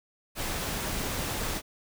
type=noise; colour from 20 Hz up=pink; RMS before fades=-32 dBFS; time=0.35-1.62 s; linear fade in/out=50 ms; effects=none